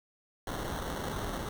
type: noise with sample-and-hold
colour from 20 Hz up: pink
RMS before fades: -36 dBFS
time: 0.47-1.49 s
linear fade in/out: 2 ms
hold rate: 2450 Hz
effects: none